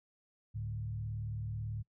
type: tone with frequency modulation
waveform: sine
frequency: 108 Hz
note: A2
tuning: 32 cents flat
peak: -36 dBFS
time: 0.54-1.83 s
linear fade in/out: 20 ms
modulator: 38.2 Hz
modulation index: 0.75
effects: noise-tail reverb RT60 0.1 s tail -24 dB re dry